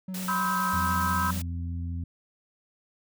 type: tone with vibrato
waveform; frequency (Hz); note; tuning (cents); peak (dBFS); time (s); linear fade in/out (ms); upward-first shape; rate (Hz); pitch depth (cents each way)
triangle; 185; F#3; 0; -30; 0.08-1.39; 5; square; 9.6; 21
type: noise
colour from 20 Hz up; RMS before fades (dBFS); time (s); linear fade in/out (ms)
white; -38; 0.14-1.42; 5
type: chord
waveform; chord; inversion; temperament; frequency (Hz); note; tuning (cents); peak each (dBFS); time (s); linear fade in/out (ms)
sine; C major seventh; third; equal with one note detuned; 987.8 / 1046.5 / 1286.9 / 1568; B5 / C6 / E6 / G6; 0 / 0 / -42 / 0; -30 / -34 / -28 / -33; 0.28-1.31; 5
type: harmonic tone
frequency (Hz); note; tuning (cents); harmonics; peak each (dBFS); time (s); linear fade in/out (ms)
85.1; F2; -44; 1 / 2 / 3; -30 / -40 / -41; 0.73-2.04; 5
effects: none